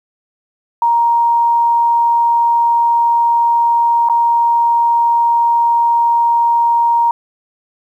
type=tone with dropouts; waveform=sine; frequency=937 Hz; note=A#5; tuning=9 cents sharp; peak=-9 dBFS; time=0.82-7.11 s; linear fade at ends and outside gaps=2 ms; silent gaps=4.088-4.097 s; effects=8-bit